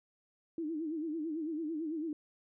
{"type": "tone with vibrato", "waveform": "sine", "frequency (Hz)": 315.9, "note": "D#4", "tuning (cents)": 26, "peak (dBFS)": -34, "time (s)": [0.58, 2.13], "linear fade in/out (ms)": 2, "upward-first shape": "sine", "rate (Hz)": 9, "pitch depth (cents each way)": 110, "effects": []}